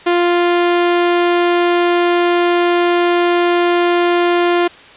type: tone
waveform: sawtooth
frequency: 349.2 Hz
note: F4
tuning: in tune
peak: -7 dBFS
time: 0.06-4.68 s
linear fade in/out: 10 ms
effects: white hiss -39 dBFS RMS until 4.96 s + resampled to 8000 Hz